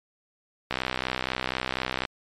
click train, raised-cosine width 0.3 ms, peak -10 dBFS, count 87, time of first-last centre 0.71-2.052 s, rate 64.1 Hz, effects MP3 64 kbps

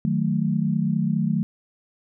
sine chord, D# diminished, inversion none, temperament equal, 155.56 / 185 / 220 Hz, D#3 / F#3 / A3, 0 / 0 / 0 cents, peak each -24 dBFS, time 0.05-1.43 s, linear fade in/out 0 ms, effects none

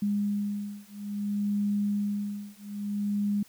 sine beating tone pair, 204.2 / 204.79 Hz, G#3 / G#3, -29 / -24 cents, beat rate 0.59 Hz, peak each -30 dBFS, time 0.02-3.43 s, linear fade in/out 5 ms, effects white hiss -57 dBFS RMS until 3.48 s

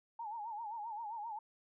sine tone with vibrato, 880 Hz, A5, in tune, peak -40 dBFS, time 0.19-1.39 s, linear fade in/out 5 ms, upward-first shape sine, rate 7.6 Hz, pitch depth 120 cents each way, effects none

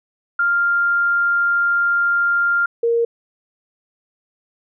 sine tone pair in turn, 1396.9 / 466.2 Hz, F6 / A#4, 0 / 0 cents, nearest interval octave + perfect fifth, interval 1900 cents, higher first, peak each -14 dBFS, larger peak neither, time 0.39-2.66 / 2.83-3.05 s, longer first, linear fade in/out 5 ms, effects none

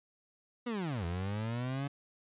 30% pulse linear two-way sweep, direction down then up, 250 to 82.41 to 142.9 Hz, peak -31 dBFS, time 0.66-1.88 s, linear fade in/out 10 ms, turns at 1.05 s, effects resampled to 8000 Hz

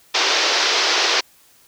white band-pass noise, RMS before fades -18 dBFS, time 0.14-1.21 s, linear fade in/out 10 ms, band 330 to 5700 Hz, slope 48 dB/octave, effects white hiss -53 dBFS RMS until 1.67 s

